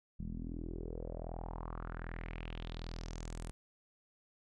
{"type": "tone with low-pass filter sweep", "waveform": "sawtooth", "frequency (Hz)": 41.29, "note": "E1", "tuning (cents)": 4, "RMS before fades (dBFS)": -43, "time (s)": [0.19, 3.51], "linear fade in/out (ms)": 0, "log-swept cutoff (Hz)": [190, 9500], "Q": 4, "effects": []}